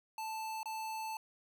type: tone with dropouts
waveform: square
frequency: 880 Hz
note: A5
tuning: in tune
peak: -39 dBFS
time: 0.18-1.17 s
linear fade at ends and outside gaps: 2 ms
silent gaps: 0.631-0.657 s
effects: none